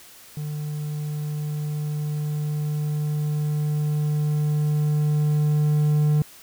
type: tone with level ramp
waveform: triangle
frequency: 150 Hz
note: D3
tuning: 37 cents sharp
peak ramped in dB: -25 to -14 dBFS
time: 0.37-6.22 s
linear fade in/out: 2 ms
effects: white hiss -47 dBFS RMS until 6.42 s